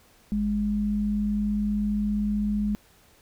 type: tone pair together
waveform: sine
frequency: 52.48 / 207.7 Hz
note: G#1 / G#3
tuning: +19 / 0 cents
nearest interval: 2 octaves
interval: 2381 cents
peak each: -32 / -23 dBFS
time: 0.32-2.75 s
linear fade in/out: 0 ms
effects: pink hiss -58 dBFS RMS until 3.21 s